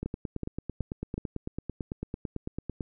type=two click trains; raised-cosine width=3 ms; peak=-20 / -19 dBFS; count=26 / 4; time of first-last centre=0.03-2.808 / 0.06-1.179 s; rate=9 / 2.68 Hz; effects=none